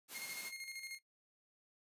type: high-pass noise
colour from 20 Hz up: white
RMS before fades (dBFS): -48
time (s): 0.08-0.52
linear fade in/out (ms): 50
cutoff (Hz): 140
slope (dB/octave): 24
type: tone with tremolo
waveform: sawtooth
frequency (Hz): 2139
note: C7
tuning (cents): +38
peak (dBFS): -40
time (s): 0.14-0.99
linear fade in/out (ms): 20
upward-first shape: square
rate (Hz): 13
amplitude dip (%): 50
effects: noise-tail reverb RT60 0.1 s tail -17 dB re dry + resampled to 32000 Hz